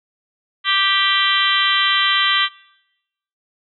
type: harmonic tone with a mistuned harmonic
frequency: 392 Hz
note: G4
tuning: in tune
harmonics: 3 / 4 / 5 / 6 / 7 / 8 / 9 / 10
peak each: -21 / -24 / -20 / -28 / -27 / -19 / -25 / -24 dBFS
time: 0.64-2.49 s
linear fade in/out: 50 ms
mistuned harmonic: 9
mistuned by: -27 cents
effects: noise-tail reverb RT60 0.9 s tail -22 dB re dry